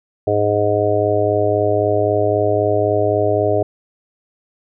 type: harmonic tone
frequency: 103.83 Hz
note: G#2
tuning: in tune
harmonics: 1 / 3 / 4 / 5 / 6 / 7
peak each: -22 / -24 / -18 / -23 / -18 / -24 dBFS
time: 0.27-3.63 s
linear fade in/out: 5 ms
effects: none